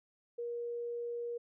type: tone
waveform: sine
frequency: 474.5 Hz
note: A#4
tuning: 31 cents sharp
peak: -36 dBFS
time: 0.38-1.38 s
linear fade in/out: 10 ms
effects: none